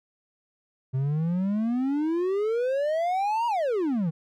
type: exponential two-way sweep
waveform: triangle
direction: up then down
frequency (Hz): 127.9 to 964 to 151.4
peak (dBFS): -21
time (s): 0.93-4.11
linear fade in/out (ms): 20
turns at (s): 3.47
effects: none